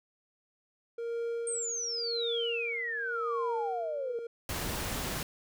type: tone with tremolo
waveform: triangle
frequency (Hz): 466.2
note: A#4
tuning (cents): 0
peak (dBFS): -29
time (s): 0.98-4.27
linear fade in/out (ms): 5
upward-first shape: sine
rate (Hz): 0.91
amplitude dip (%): 75
type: exponential sweep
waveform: sine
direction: down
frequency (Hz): 8710 to 452.2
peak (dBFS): -32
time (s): 1.47-4.19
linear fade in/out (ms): 2
type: noise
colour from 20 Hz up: pink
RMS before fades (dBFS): -35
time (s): 4.49-5.23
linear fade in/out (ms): 2
effects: none